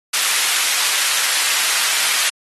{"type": "high-pass noise", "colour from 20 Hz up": "pink", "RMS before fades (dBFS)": -18, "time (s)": [0.13, 2.3], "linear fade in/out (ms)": 10, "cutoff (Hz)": 1700, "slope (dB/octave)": 12, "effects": ["AAC 32 kbps"]}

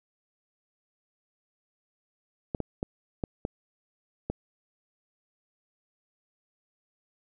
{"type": "clicks", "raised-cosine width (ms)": 2, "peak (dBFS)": -16, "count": 6, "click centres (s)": [2.548, 2.603, 2.829, 3.238, 3.451, 4.3], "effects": []}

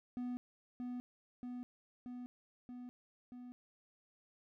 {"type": "tone with echo", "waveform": "triangle", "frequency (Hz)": 246.9, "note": "B3", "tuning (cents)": 0, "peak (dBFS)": -36, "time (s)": [0.17, 0.37], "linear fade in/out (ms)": 0, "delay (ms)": 630, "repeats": 5, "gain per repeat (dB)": -2, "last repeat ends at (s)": 3.52, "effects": []}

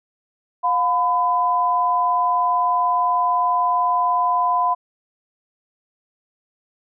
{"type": "tone pair together", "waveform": "sine", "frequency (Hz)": [712, 1005.5], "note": ["F5", "B5"], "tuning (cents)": [33, 31], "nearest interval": "tritone", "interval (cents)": 598, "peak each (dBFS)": [-21, -17], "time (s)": [0.63, 4.75], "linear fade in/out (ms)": 20, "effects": []}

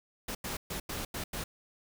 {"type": "noise bursts at uneven times", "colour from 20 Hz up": "pink", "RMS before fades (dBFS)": -37, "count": 6, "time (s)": [[0.28, 0.35], [0.44, 0.57], [0.7, 0.8], [0.89, 1.05], [1.14, 1.24], [1.33, 1.44]], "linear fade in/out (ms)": 5, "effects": []}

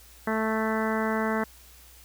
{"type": "harmonic tone", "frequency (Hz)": 220, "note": "A3", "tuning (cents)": 0, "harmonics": [1, 2, 3, 4, 5, 6, 7, 8, 9], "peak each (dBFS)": [-28, -31, -33, -34, -35, -36, -36, -37, -38], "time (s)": [0.27, 1.44], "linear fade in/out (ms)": 5, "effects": ["added 60 Hz sine -53 dBFS peak until 2.04 s", "white hiss -53 dBFS RMS until 2.04 s"]}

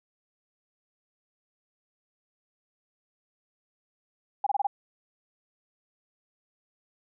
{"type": "tone bursts", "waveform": "sine", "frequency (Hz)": 808, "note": "G#5", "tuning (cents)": -48, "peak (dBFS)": -22, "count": 5, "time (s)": [4.44, 4.67], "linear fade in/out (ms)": 5, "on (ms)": 26, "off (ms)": 25, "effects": []}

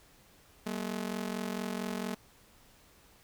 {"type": "ring-modulated tone", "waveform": "sawtooth", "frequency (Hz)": 213.2, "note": "G#3", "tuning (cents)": 46, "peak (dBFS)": -27, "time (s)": [0.66, 2.15], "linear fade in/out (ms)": 5, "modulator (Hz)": 22.2, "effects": ["pink hiss -61 dBFS RMS until 3.23 s"]}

